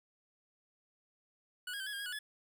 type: tone with pitch steps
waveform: 25% pulse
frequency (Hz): 1472 / 1637 / 1548 / 1678 / 1612 / 1646 / 1472 / 1711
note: F#6 / G#6 / G6 / G#6 / G6 / G#6 / F#6 / A6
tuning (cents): -9 / -25 / -22 / +17 / +48 / -16 / -9 / -49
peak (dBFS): -35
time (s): 1.67-2.19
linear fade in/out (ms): 5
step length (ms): 65
effects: 11-bit